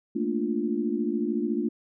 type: chord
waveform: sine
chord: Bb major seventh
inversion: third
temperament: equal with one note detuned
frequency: 219.2 / 233.1 / 293.7 / 349.2 Hz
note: A3 / Bb3 / D4 / F4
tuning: -6 / 0 / 0 / 0 cents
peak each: -30 dBFS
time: 0.15-1.69 s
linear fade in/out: 10 ms
effects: none